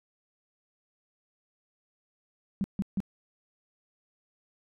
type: tone bursts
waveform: sine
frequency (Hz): 196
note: G3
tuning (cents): 0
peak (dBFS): -25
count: 3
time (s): 2.61-3.003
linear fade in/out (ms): 0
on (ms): 31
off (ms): 150
effects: none